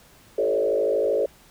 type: tone with frequency modulation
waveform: sine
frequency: 493.9 Hz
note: B4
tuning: in tune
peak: -19 dBFS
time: 0.38-1.26 s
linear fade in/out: 5 ms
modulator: 52.8 Hz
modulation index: 2
effects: pink hiss -53 dBFS RMS until 1.5 s